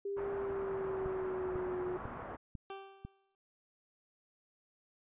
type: tone with pitch glide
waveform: sine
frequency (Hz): 398.8 to 363.6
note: G4 to F#4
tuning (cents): +30 to -30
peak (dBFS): -35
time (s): 0.05-1.97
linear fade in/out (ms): 5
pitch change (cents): -160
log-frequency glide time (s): 0.26-1.77
type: low-pass noise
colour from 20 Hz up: white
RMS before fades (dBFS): -45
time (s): 0.16-2.37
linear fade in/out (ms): 20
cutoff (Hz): 1300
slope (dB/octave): 24
type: click train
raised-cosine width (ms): 5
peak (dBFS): -31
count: 5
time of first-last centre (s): 1.06-3.05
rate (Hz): 2.01
type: tone with exponential decay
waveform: 20% pulse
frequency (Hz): 390.1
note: G4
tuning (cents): -8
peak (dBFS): -36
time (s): 2.7-3.35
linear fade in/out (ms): 1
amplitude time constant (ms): 140
effects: resampled to 8000 Hz